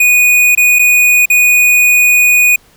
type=tone with dropouts; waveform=square; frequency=2475 Hz; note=D#7; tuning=10 cents flat; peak=-6 dBFS; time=0-2.56 s; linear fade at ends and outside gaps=5 ms; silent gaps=0.551-0.574 / 0.788-0.792 / 1.257-1.3 s; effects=pink hiss -47 dBFS RMS until 2.76 s